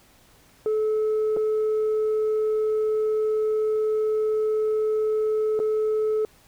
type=tone with dropouts; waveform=sine; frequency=432.1 Hz; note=A4; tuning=31 cents flat; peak=-18 dBFS; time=0.66-6.25 s; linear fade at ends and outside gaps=1 ms; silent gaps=1.365-1.37 / 5.592-5.6 s; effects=tanh soft clip ceiling -19 dBFS + pink hiss -56 dBFS RMS until 6.47 s